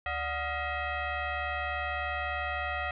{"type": "tone with frequency modulation", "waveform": "sine", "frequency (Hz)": 587.3, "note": "D5", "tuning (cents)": 0, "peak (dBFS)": -30, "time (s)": [0.06, 2.91], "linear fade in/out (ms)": 2, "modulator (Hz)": 659, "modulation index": 3, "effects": []}